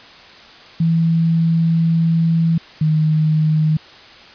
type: tone pair in turn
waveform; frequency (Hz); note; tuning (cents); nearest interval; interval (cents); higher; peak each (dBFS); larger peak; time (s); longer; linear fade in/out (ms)
sine; 164.81 / 155.56; E3 / D#3; 0 / 0; minor second; 100; first; -12; neither; 0.8-2.58 / 2.81-3.77; first; 5
effects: white hiss -41 dBFS RMS until 4.34 s + resampled to 11025 Hz